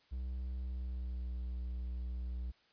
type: tone with pitch glide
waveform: triangle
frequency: 63.2 to 61.33 Hz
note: B1 to B1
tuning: +41 to -11 cents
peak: -35 dBFS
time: 0.11-2.52 s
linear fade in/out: 20 ms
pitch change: -52 cents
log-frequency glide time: 0.64-1.35 s
effects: white hiss -69 dBFS RMS until 2.72 s + resampled to 11025 Hz